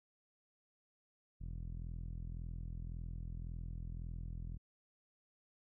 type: tone with low-pass filter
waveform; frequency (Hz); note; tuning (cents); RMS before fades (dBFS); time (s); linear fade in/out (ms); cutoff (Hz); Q
sawtooth; 41.84; E1; +27; -44; 1.4-4.58; 20; 150; 1.3
effects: none